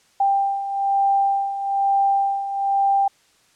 sine beating tone pair, 790 / 791.1 Hz, G5 / G5, +13 / +16 cents, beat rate 1.1 Hz, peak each -24 / -18 dBFS, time 0.2-3.08 s, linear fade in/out 5 ms, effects white hiss -58 dBFS RMS until 3.55 s + low-pass 8000 Hz 12 dB/octave

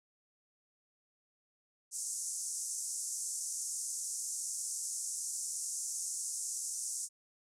pink band-pass noise, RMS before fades -39 dBFS, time 1.91-7.09 s, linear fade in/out 50 ms, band 6000 to 10000 Hz, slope 48 dB/octave, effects none

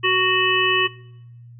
harmonic tone, 371.4 Hz, F#4, 7 cents sharp, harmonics 1 / 3 / 5 / 7 / 8, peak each -22 / -22 / -22 / -22 / -22 dBFS, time 0.03-0.88 s, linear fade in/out 20 ms, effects noise-tail reverb RT60 0.8 s tail -21 dB re dry + added 119 Hz sine -40 dBFS peak until 1.59 s

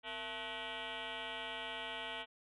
sine tone with frequency modulation, 1913 Hz, A#6, 44 cents sharp, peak -39 dBFS, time 0.03-2.26 s, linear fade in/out 50 ms, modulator 207 Hz, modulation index 6.9, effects tanh soft clip ceiling -37 dBFS

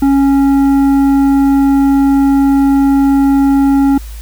sine tone with tanh clipping, 275.8 Hz, C#4, 9 cents flat, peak -8 dBFS, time 0.02-3.98 s, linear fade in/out 5 ms, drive 9 dB, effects added 54 Hz sine -24 dBFS peak until 4.21 s + white hiss -38 dBFS RMS until 4.21 s

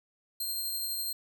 10% pulse tone with tremolo, 4186 Hz, C8, in tune, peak -24 dBFS, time 0.4-1.13 s, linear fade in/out 5 ms, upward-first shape triangle, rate 12 Hz, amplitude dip 25%, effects none

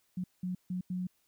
sine tone bursts at uneven times, 181.9 Hz, F#3, 29 cents flat, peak -32 dBFS, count 4, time 0.17-0.24 / 0.43-0.55 / 0.7-0.81 / 0.9-1.07 s, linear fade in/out 5 ms, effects white hiss -73 dBFS RMS until 1.27 s

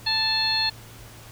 harmonic tone with a mistuned harmonic, 880 Hz, A5, in tune, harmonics 1 / 2 / 3 / 4 / 5, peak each -31 / -30 / -31 / -31 / -22 dBFS, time 0.06-0.7 s, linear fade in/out 10 ms, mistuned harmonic 5, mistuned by -39 cents, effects added 113 Hz sine -46 dBFS peak until 1.31 s + pink hiss -46 dBFS RMS until 1.31 s

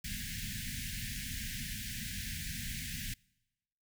pink band-stop noise, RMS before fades -40 dBFS, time 0.04-3.14 s, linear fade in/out 5 ms, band 250 to 1600 Hz, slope 96 dB/octave, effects noise-tail reverb RT60 1.0 s tail -26 dB re dry

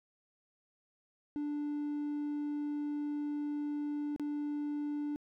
triangle tone with dropouts, 293.7 Hz, D4, in tune, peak -31 dBFS, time 1.36-5.16 s, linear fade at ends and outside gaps 0 ms, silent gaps 4.162-4.197 s, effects tanh soft clip ceiling -27 dBFS

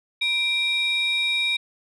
sine tone pair together, 2360 / 3761 Hz, D7 / A#7, +8 / +15 cents, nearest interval minor sixth, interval 807 cents, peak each -21 dBFS, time 0.21-1.57 s, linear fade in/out 10 ms, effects tanh soft clip ceiling -17 dBFS

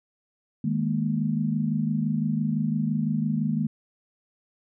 sine chord, D# suspended fourth, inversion none, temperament just, 155.56 / 207.4 / 233.3 Hz, D#3 / G#3 / A#3, 0 / -2 / +2 cents, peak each -27 dBFS, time 0.64-3.67 s, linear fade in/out 5 ms, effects none

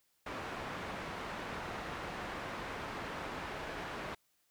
white low-pass noise, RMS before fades -42 dBFS, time 0.26-4.15 s, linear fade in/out 5 ms, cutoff 1500 Hz, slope 12 dB/octave, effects white hiss -75 dBFS RMS until 4.5 s

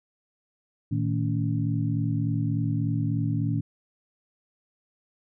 harmonic tone with a mistuned harmonic, 56.6 Hz, A1, 50 cents sharp, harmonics 2 / 3 / 4 / 5, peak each -26 / -28 / -34 / -31 dBFS, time 0.91-3.61 s, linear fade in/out 10 ms, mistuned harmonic 3, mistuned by -140 cents, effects none

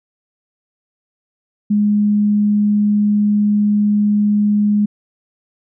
sine tone, 207.7 Hz, G#3, in tune, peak -11 dBFS, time 1.7-4.86 s, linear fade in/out 10 ms, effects none

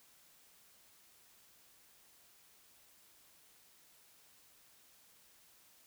silence, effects white hiss -65 dBFS RMS until 5.86 s

